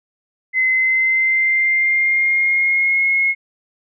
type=tone with pitch glide; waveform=sine; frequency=2049 to 2165 Hz; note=C7 to C#7; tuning=-37 to -41 cents; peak=-13 dBFS; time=0.53-3.35 s; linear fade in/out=50 ms; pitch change=+96 cents; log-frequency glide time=0.7-3.05 s; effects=none